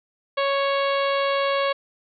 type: harmonic tone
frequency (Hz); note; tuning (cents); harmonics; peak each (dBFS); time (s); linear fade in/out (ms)
554.4; C#5; 0; 1 / 2 / 3 / 4 / 5 / 6 / 7 / 8; -22 / -25 / -32 / -32 / -34 / -34 / -38 / -39; 0.37-1.73; 10
effects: none